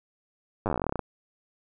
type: slowing click train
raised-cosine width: 1 ms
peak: -14 dBFS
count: 18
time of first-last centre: 0.66-0.993 s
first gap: 9 ms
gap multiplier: 1.09
effects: none